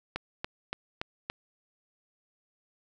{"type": "click train", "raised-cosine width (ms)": 0.3, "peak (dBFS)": -16, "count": 5, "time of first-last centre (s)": [0.16, 1.3], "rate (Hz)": 3.51, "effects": []}